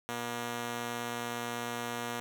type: tone pair together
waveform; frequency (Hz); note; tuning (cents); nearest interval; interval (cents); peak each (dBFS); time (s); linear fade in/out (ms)
5% pulse; 119.4 / 238.8; A#2 / A#3; +42 / +42; octave; 1200; -28 / -28; 0.09-2.2; 0
effects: none